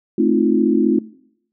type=chord; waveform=sine; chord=F dominant seventh; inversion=first; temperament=just; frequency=218.3 / 261.9 / 314.3 / 349.2 Hz; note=A3 / C4 / Eb4 / F4; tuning=-13 / +2 / +18 / 0 cents; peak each=-18 dBFS; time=0.18-0.99 s; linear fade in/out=5 ms; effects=noise-tail reverb RT60 0.7 s tail -20 dB re dry